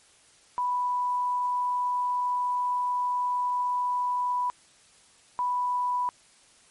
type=tone pair in turn; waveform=sine; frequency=987.8 / 987.8 Hz; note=B5 / B5; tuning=0 / 0 cents; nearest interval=unison; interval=0 cents; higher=neither; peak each=-24 dBFS; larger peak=neither; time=0.58-4.5 / 5.39-6.09 s; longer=first; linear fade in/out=0 ms; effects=white hiss -58 dBFS RMS until 6.7 s + MP3 48 kbps